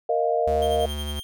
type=chord; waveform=sine; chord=Bb suspended fourth; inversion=none; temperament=just; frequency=466.2 / 621.6 / 699.2 Hz; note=Bb4 / Eb5 / F5; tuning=0 / -2 / +2 cents; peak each=-24 dBFS; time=0.09-0.86 s; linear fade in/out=5 ms
type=tone with vibrato; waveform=square; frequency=73.42 Hz; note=D2; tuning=in tune; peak=-29 dBFS; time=0.47-1.2 s; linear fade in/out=5 ms; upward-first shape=sine; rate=17 Hz; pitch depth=15 cents each way
type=tone with tremolo; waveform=45% pulse; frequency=3184 Hz; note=G7; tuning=26 cents sharp; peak=-31 dBFS; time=0.62-1.23 s; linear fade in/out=0 ms; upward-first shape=sine; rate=11 Hz; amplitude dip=70%
effects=none